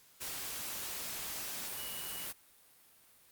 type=tone in noise; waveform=sine; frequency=2921 Hz; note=F#7; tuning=23 cents flat; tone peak=-47 dBFS; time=1.76-2.26 s; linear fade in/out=20 ms; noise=white; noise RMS=-41 dBFS; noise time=0.2-2.33 s; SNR=-9 dB; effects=white hiss -63 dBFS RMS until 3.31 s + Opus 48 kbps